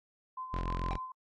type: tone with tremolo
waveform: sine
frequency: 1030 Hz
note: C6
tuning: 28 cents flat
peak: -36 dBFS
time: 0.37-1.12 s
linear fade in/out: 5 ms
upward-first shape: sine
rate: 6.6 Hz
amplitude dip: 55%
type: tone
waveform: sawtooth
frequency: 43.58 Hz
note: F1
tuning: 3 cents flat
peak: -29 dBFS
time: 0.53-0.97 s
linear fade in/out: 10 ms
type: tone with exponential decay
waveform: square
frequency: 780 Hz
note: G5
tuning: 9 cents flat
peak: -36 dBFS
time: 0.91-1.01 s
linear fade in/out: 2 ms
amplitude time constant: 20 ms
effects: low-pass 4000 Hz 12 dB/octave + AAC 32 kbps